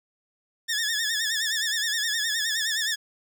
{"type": "tone with vibrato", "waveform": "15% pulse", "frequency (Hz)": 1760, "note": "A6", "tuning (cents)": 0, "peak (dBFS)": -18, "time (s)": [0.68, 2.96], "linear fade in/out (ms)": 20, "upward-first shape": "sine", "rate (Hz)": 9.6, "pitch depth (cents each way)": 92, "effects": []}